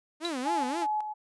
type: tone with vibrato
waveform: sawtooth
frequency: 293.7 Hz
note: D4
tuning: in tune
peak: -27 dBFS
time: 0.2-0.87 s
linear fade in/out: 50 ms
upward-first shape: sine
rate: 3.8 Hz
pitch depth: 290 cents each way
type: tone with exponential decay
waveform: sine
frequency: 3931 Hz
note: B7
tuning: 9 cents flat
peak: -26 dBFS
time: 0.25-0.33 s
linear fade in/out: 0 ms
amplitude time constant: 16 ms
type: tone with tremolo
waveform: sine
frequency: 851 Hz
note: G#5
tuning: 42 cents sharp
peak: -26 dBFS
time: 0.45-1.14 s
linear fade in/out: 20 ms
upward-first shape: square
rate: 2.7 Hz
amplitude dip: 55%
effects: resampled to 24000 Hz